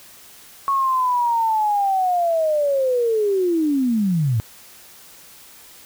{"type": "linear sweep", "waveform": "sine", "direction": "down", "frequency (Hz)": [1108.7, 103.83], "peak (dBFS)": -16, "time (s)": [0.68, 4.4], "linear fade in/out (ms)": 0, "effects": ["white hiss -45 dBFS RMS until 5.85 s"]}